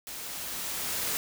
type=noise with level ramp; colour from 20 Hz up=white; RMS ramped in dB=-40 to -30 dBFS; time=0.07-1.17 s; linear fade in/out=0 ms; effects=none